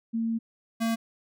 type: tone pair in turn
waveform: sine / square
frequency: 227.4 / 227.4 Hz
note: A#3 / A#3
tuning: -43 / -43 cents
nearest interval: unison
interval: 0 cents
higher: neither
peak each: -25 dBFS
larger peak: neither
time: 0.13-0.39 / 0.8-0.96 s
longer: first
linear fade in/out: 20 ms
effects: none